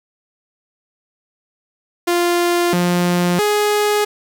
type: tone with pitch steps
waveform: sawtooth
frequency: 348.3 / 176.5 / 417.3 Hz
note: F4 / F3 / G#4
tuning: -5 / +19 / +8 cents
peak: -10 dBFS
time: 2.07-4.05 s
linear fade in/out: 10 ms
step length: 660 ms
effects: 7-bit

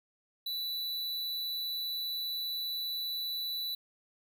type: tone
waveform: square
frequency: 3965 Hz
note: B7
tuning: 6 cents sharp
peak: -34 dBFS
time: 0.46-3.75 s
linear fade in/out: 5 ms
effects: none

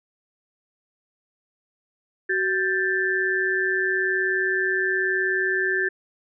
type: tone cluster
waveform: sine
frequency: 377.6 / 1579 / 1760 Hz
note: F#4 / G6 / A6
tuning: +35 / +12 / 0 cents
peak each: -26 / -26 / -23 dBFS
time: 2.29-5.89 s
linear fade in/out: 10 ms
effects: none

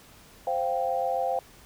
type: chord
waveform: sine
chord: C suspended fourth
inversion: none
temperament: just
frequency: 523.3 / 697.7 / 784.9 Hz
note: C5 / F5 / G5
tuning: 0 / -2 / +2 cents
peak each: -29 dBFS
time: 0.47-1.39 s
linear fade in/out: 2 ms
effects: pink hiss -53 dBFS RMS until 1.65 s

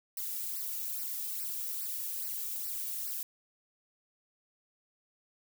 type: noise with flanger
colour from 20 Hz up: violet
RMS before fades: -37 dBFS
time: 0.17-3.23 s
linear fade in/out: 2 ms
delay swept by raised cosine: 0.29 to 1.99 ms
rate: 2.4 Hz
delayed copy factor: -0.95
effects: none

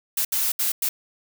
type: noise bursts at uneven times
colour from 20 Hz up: blue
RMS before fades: -23 dBFS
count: 4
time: 0.17-0.25 / 0.32-0.52 / 0.59-0.72 / 0.82-0.89 s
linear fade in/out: 5 ms
effects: none

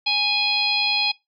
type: harmonic tone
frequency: 830.6 Hz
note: G#5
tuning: in tune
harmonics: 1 / 3 / 4 / 5 / 6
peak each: -29 / -23 / -25 / -22 / -29 dBFS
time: 0.06-1.12 s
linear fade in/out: 10 ms
effects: noise-tail reverb RT60 0.2 s tail -22 dB re dry

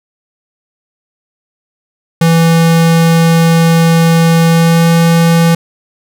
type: tone with pitch glide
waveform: square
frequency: 165.5 to 166.94 Hz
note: E3 to E3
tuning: +7 to +22 cents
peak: -6 dBFS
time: 2.21-5.55 s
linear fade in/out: 5 ms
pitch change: +15 cents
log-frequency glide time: 4.48-4.89 s
effects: none

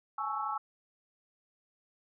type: chord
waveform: sine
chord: A major seventh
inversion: third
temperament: equal with one note detuned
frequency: 830.6 / 861.9 / 1108.7 / 1318.5 Hz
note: G#5 / A5 / C#6 / E6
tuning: 0 / -36 / 0 / 0 cents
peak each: -39 / -39 / -37 / -36 dBFS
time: 0.18-0.58 s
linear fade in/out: 5 ms
effects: none

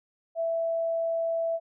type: tone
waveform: sine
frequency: 662 Hz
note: E5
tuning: 7 cents sharp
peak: -25 dBFS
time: 0.35-1.6 s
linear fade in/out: 50 ms
effects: none

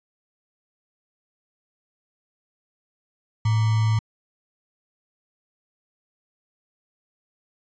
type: tone with sample-and-hold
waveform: sine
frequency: 110 Hz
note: A2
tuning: in tune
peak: -17 dBFS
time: 3.45-3.99 s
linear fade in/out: 5 ms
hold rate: 1050 Hz
effects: resampled to 16000 Hz

